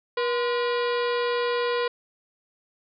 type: harmonic tone with a mistuned harmonic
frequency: 481.2 Hz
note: B4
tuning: 45 cents flat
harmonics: 1 / 2 / 3 / 4 / 5 / 6 / 7 / 8 / 9 / 10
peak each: -24 / -30 / -34 / -36 / -38 / -40 / -41 / -42 / -43 / -44 dBFS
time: 0.17-1.88 s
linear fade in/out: 5 ms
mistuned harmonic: 2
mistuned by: +110 cents
effects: none